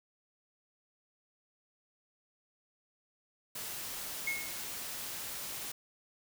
white noise, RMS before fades -41 dBFS, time 3.55-5.72 s, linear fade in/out 5 ms
triangle tone with exponential decay, 2171 Hz, C#7, 37 cents flat, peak -28 dBFS, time 4.27-4.71 s, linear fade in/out 5 ms, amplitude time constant 95 ms
effects none

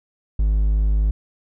triangle tone, 51.9 Hz, G#1, in tune, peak -13 dBFS, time 0.39-1.11 s, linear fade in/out 5 ms, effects none

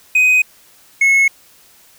triangle tone pair in turn, 2506 / 2185 Hz, D#7 / C#7, +12 / -26 cents, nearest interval major second, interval 238 cents, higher first, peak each -7 dBFS, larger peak neither, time 0.15-0.42 / 1.01-1.28 s, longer neither, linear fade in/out 5 ms, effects white hiss -48 dBFS RMS until 1.98 s

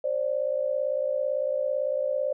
sine tone pair together, 531 / 588.9 Hz, C5 / D5, +25 / +5 cents, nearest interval major second, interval 180 cents, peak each -27 dBFS, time 0.04-2.33 s, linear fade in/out 5 ms, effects none

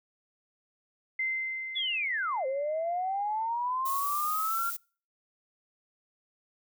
sine tone with exponential decay, 2075 Hz, C7, 15 cents flat, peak -27 dBFS, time 1.19-3.49 s, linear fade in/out 5 ms, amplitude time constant 500 ms
sine linear two-way sweep, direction down then up, 3500 to 517 to 1394 Hz, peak -28 dBFS, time 1.75-4.71 s, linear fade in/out 20 ms, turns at 2.46 s
violet noise, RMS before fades -36 dBFS, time 3.85-4.77 s, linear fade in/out 10 ms
effects noise-tail reverb RT60 0.4 s tail -25 dB re dry

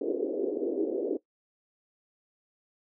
white band-pass noise, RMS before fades -30 dBFS, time 0.01-1.17 s, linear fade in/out 5 ms, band 290 to 490 Hz, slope 48 dB/octave, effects noise-tail reverb RT60 0.1 s tail -17 dB re dry

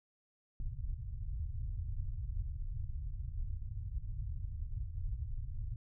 pink low-pass noise, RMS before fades -39 dBFS, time 0.6-5.76 s, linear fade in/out 2 ms, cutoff 120 Hz, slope 48 dB/octave, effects none

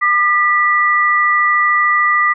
sine tone pair together, 1206.5 / 1960 Hz, D6 / B6, +46 / -14 cents, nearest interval minor sixth, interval 840 cents, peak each -13 dBFS, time 0.01-2.34 s, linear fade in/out 20 ms, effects none

